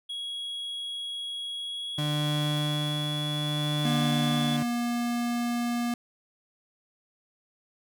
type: tone with pitch glide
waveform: triangle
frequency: 3322 to 3437 Hz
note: G#7 to A7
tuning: 0 to -41 cents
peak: -31 dBFS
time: 0.09-4.57 s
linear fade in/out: 10 ms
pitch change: +59 cents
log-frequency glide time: 1.54-4.13 s
type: tone with tremolo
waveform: 35% pulse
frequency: 148.9 Hz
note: D3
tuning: 24 cents sharp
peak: -24 dBFS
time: 1.98-4.63 s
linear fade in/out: 5 ms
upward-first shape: sine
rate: 0.62 Hz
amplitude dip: 35%
type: tone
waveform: square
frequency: 238.8 Hz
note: A#3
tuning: 42 cents sharp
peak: -27 dBFS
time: 3.85-5.94 s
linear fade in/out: 2 ms
effects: none